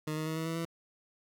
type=tone with pitch steps; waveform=20% pulse; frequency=154.1 / 156.43 / 158.8 / 161.2 / 163.64 / 166.12 Hz; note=D#3 / D#3 / D#3 / E3 / E3 / E3; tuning=-16 / +10 / +36 / -38 / -12 / +14 cents; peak=-28 dBFS; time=0.07-0.652 s; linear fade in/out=5 ms; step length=97 ms; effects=none